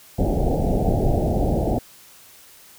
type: low-pass noise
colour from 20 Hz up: pink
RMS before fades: -20 dBFS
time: 0.18-1.79 s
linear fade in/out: 10 ms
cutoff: 800 Hz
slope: 96 dB/octave
effects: white hiss -48 dBFS RMS until 2.78 s